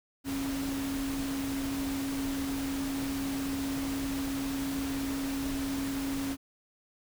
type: tone in noise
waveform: sine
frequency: 273.6 Hz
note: C#4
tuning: 23 cents flat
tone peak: -31 dBFS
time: 0.24-6.37 s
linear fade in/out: 50 ms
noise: pink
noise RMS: -39 dBFS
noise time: 0.24-6.37 s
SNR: +5 dB
effects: none

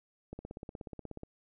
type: click train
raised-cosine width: 2 ms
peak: -29 dBFS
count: 16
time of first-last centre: 0.33-1.234 s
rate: 16.6 Hz
effects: none

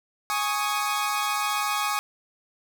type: chord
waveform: sawtooth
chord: Ab suspended fourth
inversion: none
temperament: equal with one note detuned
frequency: 830.6 / 1108.7 / 1249.6 Hz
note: Ab5 / Db6 / Eb6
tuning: 0 / 0 / +7 cents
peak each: -25 dBFS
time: 0.3-1.99 s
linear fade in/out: 0 ms
effects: none

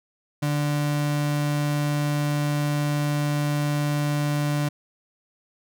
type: tone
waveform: 35% pulse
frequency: 146.83 Hz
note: D3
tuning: in tune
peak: -20 dBFS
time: 0.42-4.69 s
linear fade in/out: 10 ms
effects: none

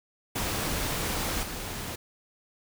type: noise with level steps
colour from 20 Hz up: pink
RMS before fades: -30 / -36 dBFS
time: 0.35-1.96 s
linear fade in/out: 10 ms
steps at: 1.43 s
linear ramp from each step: 2 ms
effects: none

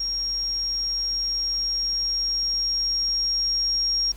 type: tone with level ramp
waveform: sine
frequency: 5580 Hz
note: F8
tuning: 2 cents flat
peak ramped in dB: -24 to -20 dBFS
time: 0-4.12 s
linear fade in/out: 5 ms
effects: added 50 Hz sine -39 dBFS peak until 4.16 s + pink hiss -50 dBFS RMS until 4.16 s

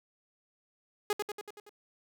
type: tone with echo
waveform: sawtooth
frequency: 415.3 Hz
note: G#4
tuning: in tune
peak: -23 dBFS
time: 1.1-1.13 s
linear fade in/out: 2 ms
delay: 94 ms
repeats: 6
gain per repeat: -4 dB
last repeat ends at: 1.694 s
effects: none

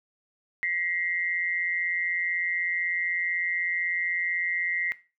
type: tone pair together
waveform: sine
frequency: 1917 / 2093 Hz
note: A#6 / C7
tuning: +48 / 0 cents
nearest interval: major second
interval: 152 cents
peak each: -28 dBFS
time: 0.63-4.92 s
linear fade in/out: 0 ms
effects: noise-tail reverb RT60 0.3 s tail -17 dB re dry

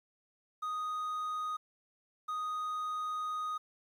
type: tone bursts at uneven times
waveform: triangle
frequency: 1244.5 Hz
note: D#6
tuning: in tune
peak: -32 dBFS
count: 2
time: 0.62-1.57 / 2.28-3.58 s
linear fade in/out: 10 ms
effects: 11-bit

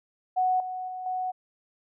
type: tone with level steps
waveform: sine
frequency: 740 Hz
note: F#5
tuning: in tune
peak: -21 / -31 / -33 / -27 dBFS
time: 0.36-1.32 s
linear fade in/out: 20 ms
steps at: 0.6 / 0.88 / 1.06 s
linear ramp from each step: 2 ms
effects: none

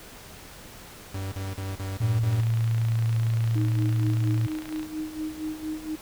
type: tone bursts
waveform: 45% pulse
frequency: 96.4 Hz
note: G2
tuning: 28 cents flat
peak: -30 dBFS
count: 6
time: 1.14-2.41 s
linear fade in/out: 5 ms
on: 180 ms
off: 38 ms
type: tone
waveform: sine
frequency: 113.7 Hz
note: A#2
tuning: 43 cents flat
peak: -21 dBFS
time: 2-4.47 s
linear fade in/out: 10 ms
type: click train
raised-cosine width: 0.3 ms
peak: -24 dBFS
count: 73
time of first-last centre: 2.33-4.83 s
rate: 28.8 Hz
type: tone with tremolo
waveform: sine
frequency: 311.1 Hz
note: D#4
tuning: in tune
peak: -27 dBFS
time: 3.55-5.96 s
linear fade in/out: 10 ms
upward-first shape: sine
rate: 4.3 Hz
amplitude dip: 75%
effects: pink hiss -45 dBFS RMS until 6.01 s

